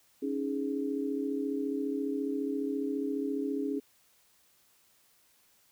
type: chord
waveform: sine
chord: C# suspended second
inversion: none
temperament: just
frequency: 277.2 / 311.8 / 415.8 Hz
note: C#4 / D#4 / G#4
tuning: 0 / +4 / +2 cents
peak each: -32 / -37 / -35 dBFS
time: 0.22-3.8 s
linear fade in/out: 10 ms
effects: white hiss -66 dBFS RMS until 5.71 s